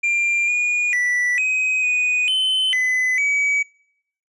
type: tone with pitch steps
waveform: triangle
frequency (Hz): 2385 / 2443 / 1965 / 2522 / 2483 / 3054 / 2016 / 2275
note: D7 / D#7 / B6 / D#7 / D#7 / G7 / B6 / C#7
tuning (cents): +26 / -32 / -9 / +23 / -4 / -46 / +35 / +44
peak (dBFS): -15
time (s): 0.03-3.63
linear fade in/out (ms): 10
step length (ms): 450
effects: noise-tail reverb RT60 0.7 s tail -23 dB re dry + resampled to 22050 Hz